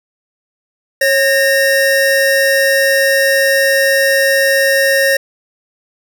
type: tone pair together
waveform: square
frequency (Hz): 547.1 / 1838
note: C#5 / A#6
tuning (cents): -23 / -25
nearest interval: octave + major sixth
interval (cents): 2098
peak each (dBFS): -13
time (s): 1.01-5.17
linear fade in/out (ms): 5
effects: none